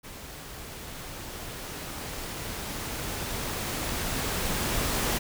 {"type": "noise with level ramp", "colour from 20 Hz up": "pink", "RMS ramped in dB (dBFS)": [-43, -27], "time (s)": [0.03, 5.19], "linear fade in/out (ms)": 20, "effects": []}